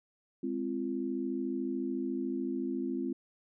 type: chord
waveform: sine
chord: F minor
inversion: first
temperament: equal with one note detuned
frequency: 207.7 / 261.6 / 341.8 Hz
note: Ab3 / C4 / F4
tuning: 0 / 0 / -37 cents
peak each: -39 / -34 / -36 dBFS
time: 0.43-3.13 s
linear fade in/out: 5 ms
effects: none